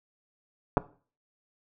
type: clicks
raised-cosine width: 1 ms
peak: -8 dBFS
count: 2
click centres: 0.771 / 0.778 s
effects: noise-tail reverb RT60 0.4 s tail -18 dB re dry